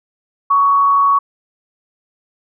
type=tone with frequency modulation; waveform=sine; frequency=1117 Hz; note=C#6; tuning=13 cents sharp; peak=-9 dBFS; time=0.5-1.19 s; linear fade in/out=10 ms; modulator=170 Hz; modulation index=0.22; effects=none